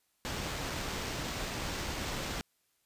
pink noise with sample-and-hold, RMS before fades -37 dBFS, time 0.25-2.41 s, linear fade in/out 0 ms, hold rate 11025 Hz, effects white hiss -75 dBFS RMS until 2.85 s + resampled to 32000 Hz

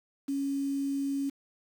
sine tone with quantisation, 277.2 Hz, C#4, in tune, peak -28 dBFS, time 0.28-1.3 s, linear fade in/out 10 ms, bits 8, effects none

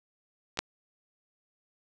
clicks, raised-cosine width 0.2 ms, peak -24 / -9 dBFS, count 2, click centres 0.573 / 0.59 s, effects none

